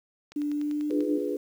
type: click train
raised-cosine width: 0.2 ms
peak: -29 dBFS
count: 8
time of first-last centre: 0.32-1.006 s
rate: 10.2 Hz
type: tone with pitch glide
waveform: sine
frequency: 293.7 to 300.9 Hz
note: D4 to D4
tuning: 0 to +42 cents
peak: -26 dBFS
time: 0.36-1.18 s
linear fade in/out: 5 ms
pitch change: +42 cents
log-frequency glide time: 0.53-1.06 s
type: chord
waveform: sine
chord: D diminished seventh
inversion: none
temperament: equal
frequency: 293.7 / 349.2 / 415.3 / 493.9 Hz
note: D4 / F4 / Ab4 / Cb5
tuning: 0 / 0 / 0 / 0 cents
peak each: -32 / -34 / -31 / -33 dBFS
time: 0.9-1.37 s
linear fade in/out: 5 ms
effects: 9-bit